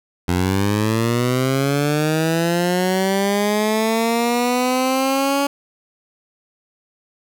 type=linear sweep; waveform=15% pulse; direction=up; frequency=86.7 to 282.6 Hz; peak=-10 dBFS; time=0.28-5.47 s; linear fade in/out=5 ms; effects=none